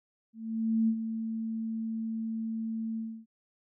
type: tone with ADSR envelope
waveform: sine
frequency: 223.8 Hz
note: A3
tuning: 30 cents sharp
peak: -22 dBFS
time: 0.33-3.26 s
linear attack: 550 ms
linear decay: 71 ms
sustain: -9 dB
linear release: 290 ms
effects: none